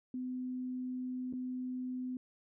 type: tone with dropouts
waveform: sine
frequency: 253.5 Hz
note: B3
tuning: 45 cents sharp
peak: -36 dBFS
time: 0.14-2.17 s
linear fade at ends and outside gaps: 2 ms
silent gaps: 1.327-1.335 s
effects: none

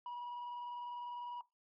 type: tone with vibrato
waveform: sine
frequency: 967 Hz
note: B5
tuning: 37 cents flat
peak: -39 dBFS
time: 0.06-1.41 s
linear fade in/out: 2 ms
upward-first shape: square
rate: 20 Hz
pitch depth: 18 cents each way
effects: noise-tail reverb RT60 0.2 s tail -20 dB re dry + tanh soft clip ceiling -41 dBFS

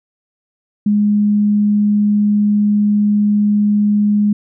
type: tone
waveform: sine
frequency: 207.5 Hz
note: G#3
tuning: 1 cent flat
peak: -10 dBFS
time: 0.86-4.33 s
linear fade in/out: 5 ms
effects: none

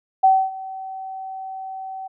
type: tone with ADSR envelope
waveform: sine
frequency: 764 Hz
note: G5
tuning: 45 cents flat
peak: -9 dBFS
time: 0.23-2.08 s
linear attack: 13 ms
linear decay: 260 ms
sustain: -20 dB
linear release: 14 ms
effects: none

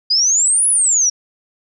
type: exponential two-way sweep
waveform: sine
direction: up then down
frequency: 4827 to 10470 to 5570 Hz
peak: -11 dBFS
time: 0.1-1.1 s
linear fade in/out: 10 ms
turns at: 0.68 s
effects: none

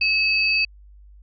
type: tone pair together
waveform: sine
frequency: 2581 / 4599 Hz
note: E7 / D8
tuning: -37 / -37 cents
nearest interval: minor seventh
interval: 1000 cents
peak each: -18 / -23 dBFS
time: 0.01-0.65 s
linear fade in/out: 5 ms
effects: added 50 Hz sine -44 dBFS peak until 1.22 s

